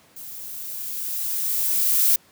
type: noise with level ramp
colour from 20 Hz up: violet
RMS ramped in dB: -38 to -17 dBFS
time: 0.16-2.16 s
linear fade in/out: 5 ms
effects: pink hiss -55 dBFS RMS until 2.31 s + high-pass 100 Hz 12 dB/octave